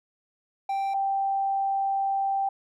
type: tone pair in turn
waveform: triangle / sine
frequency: 784 / 784 Hz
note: G5 / G5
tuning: 0 / 0 cents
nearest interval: unison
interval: 0 cents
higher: neither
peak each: -23 dBFS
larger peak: neither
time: 0.69-0.94 / 0.94-2.49 s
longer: second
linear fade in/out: 5 ms
effects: none